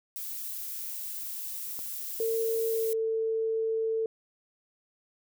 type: noise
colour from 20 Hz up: violet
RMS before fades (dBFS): -37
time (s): 0.16-2.93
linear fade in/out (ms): 0
type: click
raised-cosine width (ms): 1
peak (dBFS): -33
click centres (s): 1.791
type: tone with pitch glide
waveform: sine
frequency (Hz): 452.1 to 446.4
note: A4 to A4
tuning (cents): +47 to +25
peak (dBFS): -26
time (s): 2.2-4.06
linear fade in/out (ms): 2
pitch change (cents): -22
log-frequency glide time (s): 2.69-2.93
effects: none